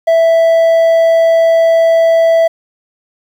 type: tone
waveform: triangle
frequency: 659.3 Hz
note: E5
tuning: in tune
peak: -4 dBFS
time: 0.07-2.48 s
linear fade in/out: 10 ms
effects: 7-bit